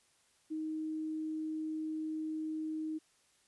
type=tone; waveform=sine; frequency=313.3 Hz; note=D#4; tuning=12 cents sharp; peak=-35 dBFS; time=0.5-2.99 s; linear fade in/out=20 ms; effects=white hiss -70 dBFS RMS until 3.47 s + resampled to 24000 Hz